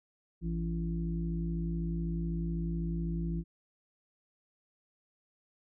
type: harmonic tone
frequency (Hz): 56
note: A1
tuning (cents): +31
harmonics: 1 / 3 / 5 / 6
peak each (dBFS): -35 / -33 / -46 / -43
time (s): 0.41-3.44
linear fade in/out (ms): 50
effects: none